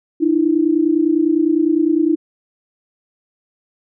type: tone pair together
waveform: sine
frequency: 303.7 / 333.6 Hz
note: D#4 / E4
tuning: -42 / +21 cents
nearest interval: major second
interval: 163 cents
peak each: -15 dBFS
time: 0.2-2.16 s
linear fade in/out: 20 ms
effects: none